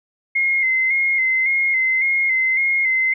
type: tone with vibrato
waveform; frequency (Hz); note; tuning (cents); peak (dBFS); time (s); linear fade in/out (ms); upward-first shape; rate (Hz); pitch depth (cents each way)
sine; 2104; C7; +9; -15; 0.35-3.14; 10; square; 1.8; 35
effects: none